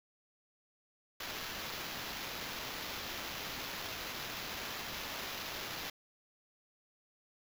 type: noise with sample-and-hold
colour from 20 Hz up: violet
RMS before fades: -42 dBFS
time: 1.2-5.9 s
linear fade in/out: 5 ms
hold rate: 8820 Hz
effects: none